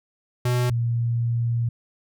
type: tone pair in turn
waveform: square / sine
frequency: 123.47 / 117.62 Hz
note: B2 / A#2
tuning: 0 / +16 cents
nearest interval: minor second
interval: 84 cents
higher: first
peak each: -20 dBFS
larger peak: neither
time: 0.45-0.7 / 0.7-1.69 s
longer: second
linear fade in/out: 5 ms
effects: none